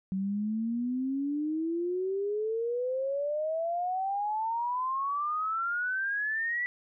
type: exponential sweep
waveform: sine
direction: up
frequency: 188 to 1975.5 Hz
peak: -28 dBFS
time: 0.12-6.66 s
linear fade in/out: 0 ms
effects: none